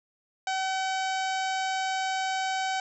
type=harmonic tone; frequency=761 Hz; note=F#5; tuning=48 cents sharp; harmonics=1 / 2 / 3 / 4 / 5 / 6 / 7 / 8 / 9 / 10; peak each=-28 / -34 / -38 / -40 / -42 / -44 / -45 / -46 / -47 / -48 dBFS; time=0.47-2.8 s; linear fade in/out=2 ms; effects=none